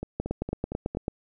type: two click trains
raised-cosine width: 2 ms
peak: -19 / -14 dBFS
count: 5 / 9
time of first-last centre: 0.03-0.95 / 0.2-1.081 s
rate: 4.35 / 9.08 Hz
effects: none